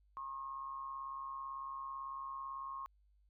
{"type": "tone with amplitude modulation", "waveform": "sine", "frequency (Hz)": 1080, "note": "C#6", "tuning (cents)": -45, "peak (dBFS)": -39, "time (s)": [0.17, 2.86], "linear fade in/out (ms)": 0, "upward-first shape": "sine", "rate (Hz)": 138, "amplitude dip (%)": 55, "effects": ["added 50 Hz sine -67 dBFS peak until 3.29 s"]}